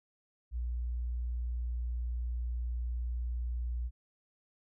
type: tone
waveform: sine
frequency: 59.9 Hz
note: A#1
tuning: 48 cents sharp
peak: -32 dBFS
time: 0.51-3.91 s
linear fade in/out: 50 ms
effects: none